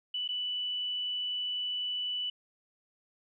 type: tone with dropouts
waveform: sine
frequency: 2972 Hz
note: F#7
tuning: 7 cents sharp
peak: -31 dBFS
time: 0.14-2.3 s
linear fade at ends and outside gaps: 5 ms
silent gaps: 0.278-0.288 s
effects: none